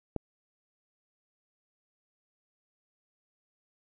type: click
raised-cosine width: 2 ms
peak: -18 dBFS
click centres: 0.163 s
effects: none